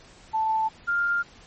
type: tone pair in turn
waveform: sine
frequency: 880 / 1399.9 Hz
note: A5 / F6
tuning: 0 / +4 cents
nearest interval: minor sixth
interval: 804 cents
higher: second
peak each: -21 dBFS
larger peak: neither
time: 0.33-0.69 / 0.87-1.23 s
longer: neither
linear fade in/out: 20 ms
effects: pink hiss -51 dBFS RMS until 1.46 s + MP3 32 kbps